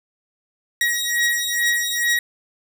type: beating tone pair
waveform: sawtooth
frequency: 1899 / 1901.3 Hz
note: A#6 / A#6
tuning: +32 / +34 cents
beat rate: 2.3 Hz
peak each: -18 dBFS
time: 0.81-2.19 s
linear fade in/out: 2 ms
effects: none